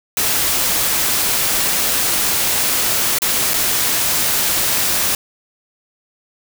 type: noise with dropouts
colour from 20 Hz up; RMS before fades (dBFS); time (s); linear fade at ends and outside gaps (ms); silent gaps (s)
white; -17; 0.17-5.15; 2; 3.186-3.219 / 3.536-3.54
effects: none